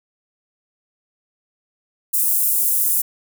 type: high-pass noise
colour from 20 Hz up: pink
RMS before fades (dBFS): -18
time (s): 2.13-3.02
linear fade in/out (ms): 10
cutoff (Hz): 10000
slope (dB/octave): 24
effects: none